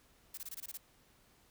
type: noise bursts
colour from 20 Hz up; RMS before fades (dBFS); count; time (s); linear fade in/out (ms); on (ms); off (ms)
blue; -44; 8; 0.34-0.774; 5; 35; 22
effects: pink hiss -67 dBFS RMS until 1.5 s